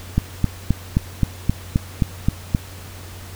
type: click train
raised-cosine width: 5 ms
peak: -3 dBFS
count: 10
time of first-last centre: 0.18-2.548 s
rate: 3.8 Hz
effects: added 91 Hz sine -36 dBFS peak until 3.35 s + pink hiss -40 dBFS RMS until 3.35 s